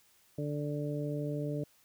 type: harmonic tone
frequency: 146.83 Hz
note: D3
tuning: in tune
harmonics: 1 / 2 / 3 / 4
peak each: -35 / -38 / -40 / -41 dBFS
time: 0.38-1.64 s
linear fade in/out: 5 ms
effects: white hiss -66 dBFS RMS until 1.84 s